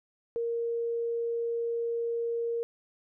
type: tone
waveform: sine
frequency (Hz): 466.2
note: A#4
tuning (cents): 0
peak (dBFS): -28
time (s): 0.36-2.63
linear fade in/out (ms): 0
effects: none